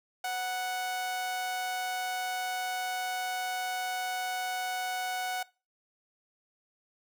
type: tone with amplitude modulation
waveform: sawtooth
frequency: 740 Hz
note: F#5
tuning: in tune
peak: -26 dBFS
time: 0.24-5.43 s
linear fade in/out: 5 ms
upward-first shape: sine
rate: 225 Hz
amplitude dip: 30%
effects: noise-tail reverb RT60 0.3 s tail -21 dB re dry